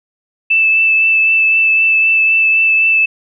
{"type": "tone with vibrato", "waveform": "sine", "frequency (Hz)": 2637, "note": "E7", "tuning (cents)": 0, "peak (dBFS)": -8, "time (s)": [0.5, 3.06], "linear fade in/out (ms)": 10, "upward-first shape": "triangle", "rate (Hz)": 3.9, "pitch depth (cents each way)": 15, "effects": []}